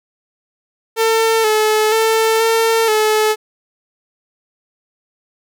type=tone with pitch steps; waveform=sawtooth; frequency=449.3 / 430.8 / 445.6 / 452.1 / 430.7 Hz; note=A4 / A4 / A4 / A4 / A4; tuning=+36 / -37 / +22 / +47 / -37 cents; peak=-8 dBFS; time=0.96-3.36 s; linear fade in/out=50 ms; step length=480 ms; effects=none